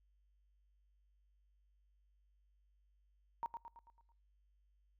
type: tone with echo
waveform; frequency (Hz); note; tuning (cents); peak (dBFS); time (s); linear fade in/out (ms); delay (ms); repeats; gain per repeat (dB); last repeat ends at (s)
sine; 932.3; A#5; 0; -36; 3.43-3.46; 0; 110; 6; -6; 4.12
effects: noise-tail reverb RT60 0.5 s tail -26 dB re dry + added 50 Hz sine -70 dBFS peak until 4.99 s